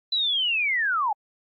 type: linear sweep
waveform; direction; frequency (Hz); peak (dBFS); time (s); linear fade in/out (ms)
sine; down; 4017 to 790; -21; 0.12-1.13; 5
effects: AAC 64 kbps